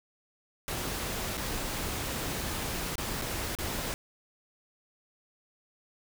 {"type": "noise with dropouts", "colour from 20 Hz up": "pink", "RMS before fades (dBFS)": -34, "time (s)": [0.68, 3.94], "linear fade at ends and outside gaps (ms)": 0, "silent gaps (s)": [[1.371, 1.377], [2.955, 2.981], [3.214, 3.22], [3.551, 3.587]], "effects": []}